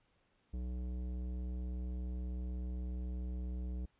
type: tone with tanh clipping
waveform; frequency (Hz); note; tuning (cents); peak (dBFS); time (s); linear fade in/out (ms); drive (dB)
sine; 61.74; B1; 0; -39; 0.53-3.86; 10; 14
effects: pink hiss -75 dBFS RMS until 3.99 s + resampled to 8000 Hz